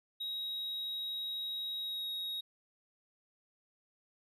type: tone with pitch glide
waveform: triangle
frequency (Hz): 3807 to 3779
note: A#7 to A#7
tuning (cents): +36 to +23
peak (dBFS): -35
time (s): 0.2-2.41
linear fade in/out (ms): 10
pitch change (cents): -13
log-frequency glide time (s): 1.79-2.07
effects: none